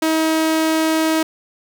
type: tone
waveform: sawtooth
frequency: 318.6 Hz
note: D#4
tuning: 41 cents sharp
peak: -11 dBFS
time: 0.02-1.23 s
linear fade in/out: 5 ms
effects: none